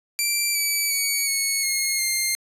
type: tone with pitch steps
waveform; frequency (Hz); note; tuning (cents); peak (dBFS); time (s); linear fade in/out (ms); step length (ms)
10% pulse; 2349 / 2299 / 2251 / 2203 / 2157 / 2111; D7 / D7 / C#7 / C#7 / C#7 / C7; 0 / -37 / +26 / -11 / -48 / +15; -12; 0.19-2.35; 0; 360
effects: resampled to 32000 Hz